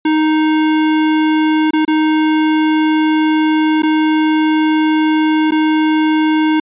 square tone with dropouts, 311.1 Hz, D#4, in tune, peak -11 dBFS, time 0.05-6.6 s, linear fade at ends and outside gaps 5 ms, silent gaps 1.708-1.733 / 1.851-1.878 / 3.822-3.832 / 5.509-5.519 s, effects resampled to 8000 Hz

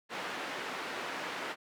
white band-pass noise, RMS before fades -39 dBFS, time 0.09-1.56 s, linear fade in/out 50 ms, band 250 to 2000 Hz, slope 12 dB/octave, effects none

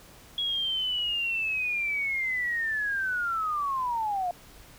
sine linear sweep, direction down, 3343 to 691 Hz, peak -26 dBFS, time 0.38-4.31 s, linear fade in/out 2 ms, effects added 50 Hz sine -57 dBFS peak until 4.78 s + pink hiss -52 dBFS RMS until 4.78 s

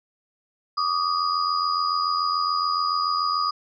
sine tone cluster, 1149 / 1236 / 4909 Hz, D6 / D#6 / D#8, -38 / -12 / -24 cents, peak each -25 / -24 / -28 dBFS, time 0.77-3.51 s, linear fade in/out 10 ms, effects none

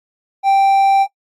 triangle tone, 784 Hz, G5, in tune, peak -7 dBFS, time 0.43-1.07 s, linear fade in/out 50 ms, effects noise-tail reverb RT60 0.1 s tail -20 dB re dry + AAC 48 kbps

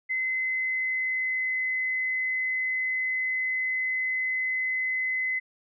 sine tone with pitch glide, 2049 to 2035 Hz, C7 to C7, -37 to -49 cents, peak -25 dBFS, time 0.09-5.4 s, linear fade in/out 20 ms, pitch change -12 cents, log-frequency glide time 0.24-1.65 s, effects none

